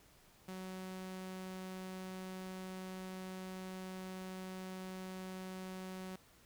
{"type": "tone", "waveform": "sawtooth", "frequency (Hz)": 186.7, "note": "F#3", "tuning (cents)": 16, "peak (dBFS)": -40, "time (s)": [0.48, 6.16], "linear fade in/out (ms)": 5, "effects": ["pink hiss -65 dBFS RMS until 6.45 s"]}